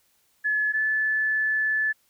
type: tone pair in turn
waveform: sine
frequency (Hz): 1711 / 1736.9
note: A6 / A6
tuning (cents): -49 / -23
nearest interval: unison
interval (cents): 26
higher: second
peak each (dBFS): -21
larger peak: neither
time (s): 0.44-0.73 / 0.73-1.93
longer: second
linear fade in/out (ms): 20
effects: white hiss -66 dBFS RMS until 2.09 s